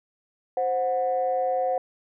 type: tone pair together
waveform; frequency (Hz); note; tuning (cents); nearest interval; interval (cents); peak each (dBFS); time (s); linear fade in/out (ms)
sine; 523.3 / 733; C5 / F#5; 0 / -16; tritone; 584; -24; 0.57-1.78; 2
effects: tanh soft clip ceiling -15 dBFS